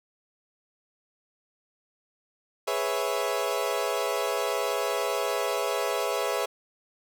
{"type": "chord", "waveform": "30% pulse", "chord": "C# minor seventh", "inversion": "second", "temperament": "equal", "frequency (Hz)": [415.3, 493.9, 554.4, 659.3], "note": ["G#4", "B4", "C#5", "E5"], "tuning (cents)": [0, 0, 0, 0], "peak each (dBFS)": -29, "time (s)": [2.67, 6.46], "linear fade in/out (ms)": 10, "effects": []}